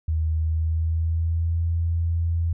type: tone with pitch glide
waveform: sine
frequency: 79.4 to 83.73 Hz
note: D#2 to E2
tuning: +36 to +28 cents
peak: -20 dBFS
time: 0.08-2.53 s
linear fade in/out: 5 ms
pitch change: +92 cents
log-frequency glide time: 0.37-1.64 s
effects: none